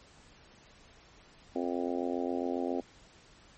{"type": "harmonic tone", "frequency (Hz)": 87.4, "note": "F2", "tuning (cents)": 2, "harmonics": [3, 4, 5, 6, 7, 8, 9], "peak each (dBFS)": [-34, -36, -38, -40, -41, -42, -43], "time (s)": [1.55, 2.81], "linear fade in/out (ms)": 10, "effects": ["pink hiss -58 dBFS RMS until 3.57 s", "MP3 32 kbps"]}